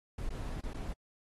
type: noise with dropouts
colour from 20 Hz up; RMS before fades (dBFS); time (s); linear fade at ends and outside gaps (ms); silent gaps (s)
brown; -38; 0.18-0.93; 5; 0.293-0.303 / 0.61-0.634 / 0.735-0.743
effects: AAC 32 kbps